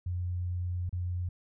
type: tone with dropouts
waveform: sine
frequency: 89.1 Hz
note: F2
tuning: 35 cents sharp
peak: -30 dBFS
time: 0.06-1.29 s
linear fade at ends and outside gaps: 5 ms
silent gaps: 0.894-0.927 s
effects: none